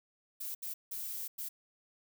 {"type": "noise bursts at uneven times", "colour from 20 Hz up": "violet", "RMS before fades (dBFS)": -40, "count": 4, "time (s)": [[0.4, 0.55], [0.62, 0.74], [0.91, 1.28], [1.38, 1.49]], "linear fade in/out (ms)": 10, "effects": []}